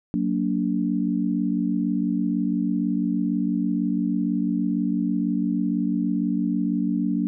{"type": "chord", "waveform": "sine", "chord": "Gb augmented", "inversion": "none", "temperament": "just", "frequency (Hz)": [185, 231.2, 289.1], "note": ["Gb3", "Bb3", "D4"], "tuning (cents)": [0, -14, -27], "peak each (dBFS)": -25, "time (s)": [0.14, 7.27], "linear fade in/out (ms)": 0, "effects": []}